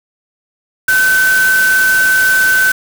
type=tone in noise; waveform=sine; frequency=1526 Hz; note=G6; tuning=47 cents flat; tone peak=-8 dBFS; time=0.88-2.72 s; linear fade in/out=5 ms; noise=white; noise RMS=-20 dBFS; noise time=0.88-2.72 s; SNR=+9 dB; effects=none